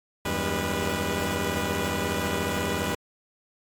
10% pulse tone cluster, 80.2 / 94.6 / 202.1 / 490 Hz, E2 / F#2 / G#3 / B4, -47 / +39 / -47 / -14 cents, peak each -23 dBFS, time 0.25-2.95 s, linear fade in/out 5 ms, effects AAC 64 kbps

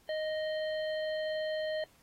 harmonic tone with a mistuned harmonic, 622.3 Hz, D#5, in tune, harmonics 1 / 3 / 5 / 7, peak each -32 / -42 / -46 / -49 dBFS, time 0.09-1.84 s, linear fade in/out 2 ms, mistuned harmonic 7, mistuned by -65 cents, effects pink hiss -65 dBFS RMS until 2.02 s + AAC 48 kbps

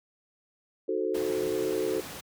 sine chord, D# diminished seventh, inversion none, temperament equal, 311.1 / 370 / 440 / 523.3 Hz, D#4 / F#4 / A4 / C5, 0 / 0 / 0 / 0 cents, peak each -35 / -30 / -30 / -35 dBFS, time 0.88-2.01 s, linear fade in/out 10 ms
pink noise, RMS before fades -40 dBFS, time 1.14-2.21 s, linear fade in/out 10 ms
effects high-pass 100 Hz 12 dB/octave

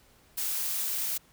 blue noise, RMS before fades -31 dBFS, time 0.37-1.18 s, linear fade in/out 10 ms, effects pink hiss -61 dBFS RMS until 1.32 s

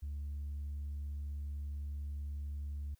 triangle tone with tanh clipping, 72.2 Hz, D2, 29 cents flat, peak -38 dBFS, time 0.02-2.95 s, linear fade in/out 10 ms, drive 6 dB, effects white hiss -75 dBFS RMS until 2.99 s

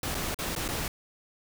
pink noise with dropouts, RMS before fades -32 dBFS, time 0.03-0.88 s, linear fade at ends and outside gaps 2 ms, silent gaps 0.146-0.15 / 0.345-0.388 / 0.552-0.562 / 0.68-0.687 s, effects none

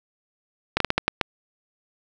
slowing click train, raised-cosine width 0.3 ms, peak -3 dBFS, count 7, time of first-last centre 0.77-1.212 s, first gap 33 ms, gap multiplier 1.32, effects none

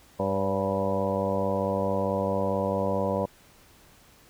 harmonic tone with a mistuned harmonic, 98 Hz, G2, in tune, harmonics 1 / 2 / 3 / 4 / 5 / 6 / 7 / 8 / 9 / 10, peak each -34 / -31 / -37 / -37 / -30 / -29 / -36 / -41 / -39 / -34 dBFS, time 0.19-3.26 s, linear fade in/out 10 ms, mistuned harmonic 6, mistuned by -40 cents, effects pink hiss -56 dBFS RMS until 4.29 s

